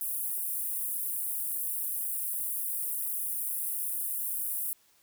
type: high-pass noise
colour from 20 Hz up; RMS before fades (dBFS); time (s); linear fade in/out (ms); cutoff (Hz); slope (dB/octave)
pink; -33; 0.01-4.73; 0; 9700; 48
effects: white hiss -65 dBFS RMS until 5.02 s